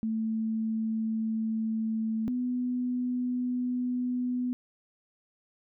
sine tone pair in turn, 221.6 / 248.5 Hz, A3 / B3, +13 / +11 cents, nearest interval major second, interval 198 cents, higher second, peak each -27 dBFS, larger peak neither, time 0.03-2.28 / 2.28-4.53 s, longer neither, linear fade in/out 0 ms, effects none

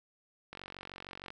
click train, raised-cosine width 0.3 ms, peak -28 dBFS, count 37, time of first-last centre 0.53-1.304 s, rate 46.5 Hz, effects none

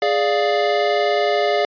square chord, D diminished, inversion second, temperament equal, 415.3 / 587.3 / 698.5 Hz, Ab4 / D5 / F5, 0 / 0 / 0 cents, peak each -21 dBFS, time 0.02-1.65 s, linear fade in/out 2 ms, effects resampled to 11025 Hz

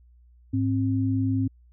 sine tone pair together, 105.4 / 265 Hz, G#2 / C4, +26 / +22 cents, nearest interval octave + major third, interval 1596 cents, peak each -24 dBFS, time 0.53-1.48 s, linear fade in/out 10 ms, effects added 60 Hz sine -52 dBFS peak until 1.72 s

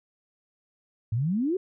sine exponential sweep, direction up, 103.8 to 395.3 Hz, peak -23 dBFS, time 1.12-1.57 s, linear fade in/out 5 ms, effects none

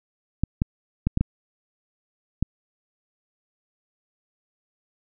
clicks, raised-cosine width 5 ms, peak -8 dBFS, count 6, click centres 0.436 / 0.619 / 1.07 / 1.174 / 1.21 / 2.426 s, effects none

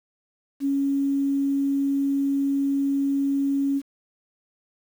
sine tone with quantisation, 277.4 Hz, C#4, 1 cent sharp, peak -20 dBFS, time 0.6-3.82 s, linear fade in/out 50 ms, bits 8, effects none

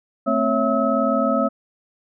sine tone cluster, 222.8 / 262.2 / 553 / 660 / 1289 Hz, A3 / C4 / C#5 / E5 / E6, +22 / +4 / -4 / +2 / -39 cents, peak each -23 dBFS, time 0.26-1.49 s, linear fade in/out 20 ms, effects none

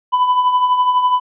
triangle tone with tremolo, 998 Hz, B5, 18 cents sharp, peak -7 dBFS, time 0.12-1.2 s, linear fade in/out 20 ms, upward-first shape triangle, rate 12 Hz, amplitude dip 60%, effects resampled to 8000 Hz

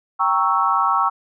sine chord, G diminished seventh, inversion none, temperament equal, 784 / 932.3 / 1108.7 / 1318.5 Hz, G5 / Bb5 / Db6 / Fb6, 0 / 0 / 0 / 0 cents, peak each -23 / -22 / -19 / -20 dBFS, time 0.19-1.1 s, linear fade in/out 20 ms, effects none

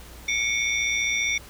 sine tone cluster, 2210 / 2325 / 3561 / 5720 Hz, C#7 / D7 / A7 / F8, -6 / -18 / +20 / +41 cents, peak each -24 / -30 / -30 / -31 dBFS, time 0.28-1.38 s, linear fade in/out 5 ms, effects added 60 Hz sine -46 dBFS peak until 1.49 s + pink hiss -46 dBFS RMS until 1.49 s

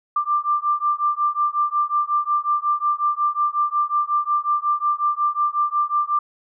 sine beating tone pair, 1182 / 1187.5 Hz, D6 / D6, +11 / +19 cents, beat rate 5.5 Hz, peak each -21 dBFS, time 0.16-6.19 s, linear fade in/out 5 ms, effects none

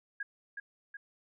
sine tone with echo, 1638 Hz, G#6, 24 cents flat, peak -34 dBFS, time 0.2-0.23 s, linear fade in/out 5 ms, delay 370 ms, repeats 2, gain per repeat -4 dB, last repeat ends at 0.97 s, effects none

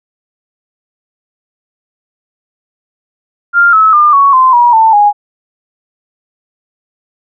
sine tone with pitch steps, 1396.9 / 1295.8 / 1202.1 / 1115.1 / 1034.5 / 959.6 / 890.2 / 825.8 Hz, F6 / E6 / D6 / C#6 / C6 / A#5 / A5 / G#5, 0 / -30 / +40 / +10 / -20 / +50 / +20 / -10 cents, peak -3 dBFS, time 3.53-5.13 s, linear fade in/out 50 ms, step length 200 ms, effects none

